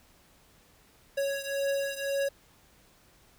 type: beating tone pair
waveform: square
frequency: 554 / 555.9 Hz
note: C#5 / C#5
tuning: -1 / +5 cents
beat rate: 1.9 Hz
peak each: -31 / -34 dBFS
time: 1.17-2.29 s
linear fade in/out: 10 ms
effects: pink hiss -61 dBFS RMS until 3.38 s

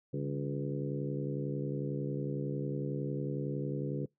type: harmonic tone with a mistuned harmonic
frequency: 71 Hz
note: C#2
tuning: 42 cents sharp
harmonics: 2 / 3 / 4 / 5 / 6 / 7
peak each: -35 / -43 / -40 / -42 / -42 / -43 dBFS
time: 0.13-4.06 s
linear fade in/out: 10 ms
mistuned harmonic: 3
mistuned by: -95 cents
effects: noise-tail reverb RT60 0.2 s tail -26 dB re dry

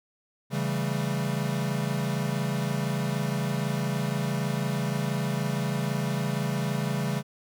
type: chord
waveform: square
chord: A dominant seventh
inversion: first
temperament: equal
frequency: 138.59 / 164.81 / 196 / 220 Hz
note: C#3 / E3 / G3 / A3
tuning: 0 / 0 / 0 / 0 cents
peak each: -30 / -33 / -33 / -36 dBFS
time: 0.5-7.23 s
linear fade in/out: 50 ms
effects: none

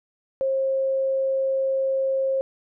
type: tone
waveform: sine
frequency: 535 Hz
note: C5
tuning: 38 cents sharp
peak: -20 dBFS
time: 0.41-2.41 s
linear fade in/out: 0 ms
effects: none

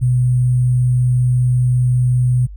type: tone with sample-and-hold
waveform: sine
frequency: 124.7 Hz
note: B2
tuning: 17 cents sharp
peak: -11 dBFS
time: 0.01-2.47 s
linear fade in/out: 20 ms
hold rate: 8820 Hz
effects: added 50 Hz sine -30 dBFS peak until 2.56 s

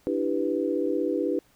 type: chord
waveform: sine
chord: E minor seventh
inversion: third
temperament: equal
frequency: 293.7 / 329.6 / 392 / 493.9 Hz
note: D4 / E4 / G4 / B4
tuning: 0 / 0 / 0 / 0 cents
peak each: -29 dBFS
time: 0.07-1.39 s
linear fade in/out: 0 ms
effects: pink hiss -62 dBFS RMS until 1.55 s

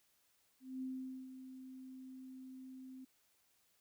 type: tone with ADSR envelope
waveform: sine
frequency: 260 Hz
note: C4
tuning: 11 cents flat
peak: -39 dBFS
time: 0.6-3.05 s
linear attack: 220 ms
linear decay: 460 ms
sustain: -10 dB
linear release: 9 ms
effects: white hiss -75 dBFS RMS until 3.8 s

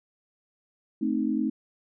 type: chord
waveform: sine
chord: A diminished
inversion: none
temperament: equal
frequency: 220 / 261.6 / 311.1 Hz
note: A3 / C4 / Eb4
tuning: 0 / 0 / 0 cents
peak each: -28 dBFS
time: 1.01-1.5 s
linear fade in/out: 10 ms
effects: none

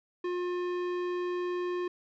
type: tone with tanh clipping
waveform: sine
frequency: 356.5 Hz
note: F4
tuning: 36 cents sharp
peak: -32 dBFS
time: 0.24-1.88 s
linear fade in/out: 5 ms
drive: 16 dB
effects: none

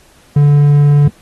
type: tone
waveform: triangle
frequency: 145.2 Hz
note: D3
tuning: 19 cents flat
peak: -3 dBFS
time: 0.36-1.08 s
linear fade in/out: 5 ms
effects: pink hiss -47 dBFS RMS until 1.21 s + AAC 32 kbps

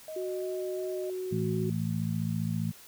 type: tone with vibrato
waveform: sine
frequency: 622.3 Hz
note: D#5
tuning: in tune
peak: -37 dBFS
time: 0.08-1.1 s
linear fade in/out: 2 ms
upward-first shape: square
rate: 2.9 Hz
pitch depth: 14 cents each way
type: tone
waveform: sine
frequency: 370 Hz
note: F#4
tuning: in tune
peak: -32 dBFS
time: 0.16-1.7 s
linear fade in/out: 5 ms
type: harmonic tone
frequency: 55 Hz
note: A1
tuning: in tune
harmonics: 2 / 3 / 4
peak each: -33 / -31 / -34 dBFS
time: 1.31-2.72 s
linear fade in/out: 20 ms
effects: white hiss -52 dBFS RMS until 2.87 s

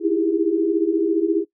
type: tone cluster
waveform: sine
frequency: 318 / 332.5 / 390.9 / 407.8 Hz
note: D#4 / E4 / G4 / G#4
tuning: +38 / +15 / -5 / -32 cents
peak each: -25 / -19 / -26 / -23 dBFS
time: 0-1.45 s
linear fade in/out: 50 ms
effects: noise-tail reverb RT60 0.1 s tail -18 dB re dry

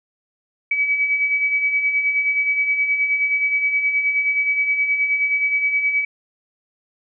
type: beating tone pair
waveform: sine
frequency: 2274 / 2283.5 Hz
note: C#7 / D7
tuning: +44 / -49 cents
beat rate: 9.5 Hz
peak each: -26 / -17 dBFS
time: 0.71-6.05 s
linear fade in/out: 5 ms
effects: none

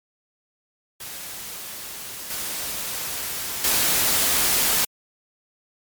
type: noise with level steps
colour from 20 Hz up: white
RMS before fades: -35 / -29 / -20 dBFS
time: 1-4.85 s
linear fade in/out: 5 ms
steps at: 2.3 / 3.64 s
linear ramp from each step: 2 ms
effects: MP3 96 kbps

